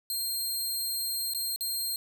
15% pulse tone with dropouts, 4195 Hz, C8, 4 cents sharp, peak -23 dBFS, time 0.1-1.96 s, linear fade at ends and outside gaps 1 ms, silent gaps 1.336-1.347 / 1.561-1.608 s, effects none

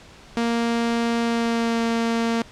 sawtooth tone with pitch glide, 233.1 to 230.2 Hz, A#3 to A#3, 0 to -22 cents, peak -16 dBFS, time 0.37-2.42 s, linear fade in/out 0 ms, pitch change -22 cents, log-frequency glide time 1.23-1.82 s, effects pink hiss -46 dBFS RMS until 2.51 s + low-pass 6000 Hz 12 dB/octave

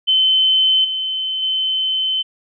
sine tone with level steps, 3064 Hz, G7, 40 cents flat, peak -11 / -19 / -16 dBFS, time 0.07-2.23 s, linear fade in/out 20 ms, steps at 0.84 / 1.42 s, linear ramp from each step 10 ms, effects none

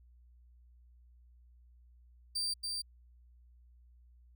35% pulse tone with echo, 4683 Hz, D8, 6 cents flat, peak -31 dBFS, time 2.35-2.54 s, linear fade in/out 10 ms, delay 280 ms, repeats 1, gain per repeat -3 dB, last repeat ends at 2.82 s, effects added 60 Hz sine -58 dBFS peak until 4.35 s

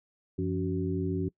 harmonic tone with a mistuned harmonic, 93.5 Hz, F#2, 19 cents sharp, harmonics 1 / 2 / 3 / 4, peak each -33 / -33 / -33 / -33 dBFS, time 0.38-1.29 s, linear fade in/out 10 ms, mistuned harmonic 2, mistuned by -140 cents, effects noise-tail reverb RT60 0.1 s tail -23 dB re dry

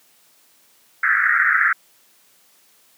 white band-pass noise, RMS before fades -17 dBFS, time 1.03-1.73 s, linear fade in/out 5 ms, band 1300 to 2000 Hz, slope 96 dB/octave, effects white hiss -56 dBFS RMS until 2.97 s + high-pass 150 Hz 12 dB/octave

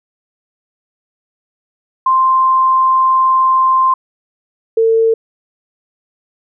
sine tone pair in turn, 1046.5 / 450.5 Hz, C6 / A4, 0 / +41 cents, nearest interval octave + minor third, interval 1459 cents, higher first, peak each -8 dBFS, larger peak neither, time 2.06-3.94 / 4.77-5.14 s, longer first, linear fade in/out 5 ms, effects none

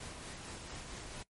pink noise with tremolo, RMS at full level -45 dBFS, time 0-1.23 s, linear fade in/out 5 ms, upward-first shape sine, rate 4.4 Hz, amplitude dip 30%, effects noise-tail reverb RT60 0.1 s tail -19 dB re dry + MP3 48 kbps

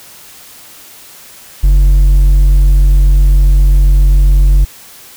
sine tone with hard clipping, 46.25 Hz, F#1, in tune, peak -5 dBFS, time 1.63-4.65 s, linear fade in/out 10 ms, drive 4 dB, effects white hiss -36 dBFS RMS until 5.16 s

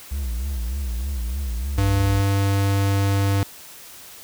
triangle tone with vibrato, 63.7 Hz, C2, 46 cents flat, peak -21 dBFS, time 0.11-2.21 s, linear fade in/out 10 ms, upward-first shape sine, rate 3.3 Hz, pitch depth 190 cents each way
square tone, 98.9 Hz, G2, 16 cents sharp, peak -18 dBFS, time 1.78-3.43 s, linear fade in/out 0 ms
effects white hiss -42 dBFS RMS until 4.23 s

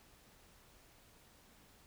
silence, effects pink hiss -64 dBFS RMS until 1.86 s

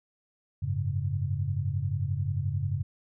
sine chord, F# suspended second, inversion none, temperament equal, 92.5 / 103.83 / 138.59 Hz, F#2 / G#2 / C#3, 0 / 0 / 0 cents, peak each -31 dBFS, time 0.62-2.83 s, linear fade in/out 10 ms, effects none

